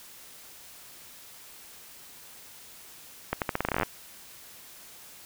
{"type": "accelerating click train", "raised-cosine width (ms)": 0.5, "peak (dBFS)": -11, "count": 15, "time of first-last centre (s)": [3.33, 3.832], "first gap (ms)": 88, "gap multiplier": 0.84, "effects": ["white hiss -49 dBFS RMS until 5.25 s"]}